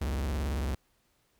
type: tone with vibrato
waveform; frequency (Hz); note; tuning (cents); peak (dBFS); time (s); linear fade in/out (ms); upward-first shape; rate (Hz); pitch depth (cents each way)
45% pulse; 68.9; C#2; -10; -29; 0.01-0.75; 5; sine; 18; 280
effects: pink hiss -71 dBFS RMS until 1.39 s